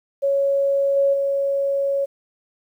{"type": "tone with level steps", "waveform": "sine", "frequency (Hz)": 555, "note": "C#5", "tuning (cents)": 2, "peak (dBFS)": [-16, -14, -18], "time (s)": [0.22, 2.06], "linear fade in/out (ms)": 20, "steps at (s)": [0.96, 1.13], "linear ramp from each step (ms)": 10, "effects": ["9-bit"]}